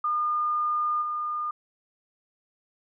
sine tone with level steps, 1214 Hz, D#6, 43 cents flat, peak -23 / -27 dBFS, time 0.04-1.51 s, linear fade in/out 5 ms, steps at 1.01 s, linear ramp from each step 20 ms, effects none

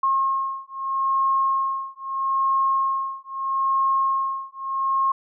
sine beating tone pair, 1077 / 1077.78 Hz, C6 / C#6, +50 / -49 cents, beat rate 0.78 Hz, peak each -23 dBFS, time 0.03-5.12 s, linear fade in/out 5 ms, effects none

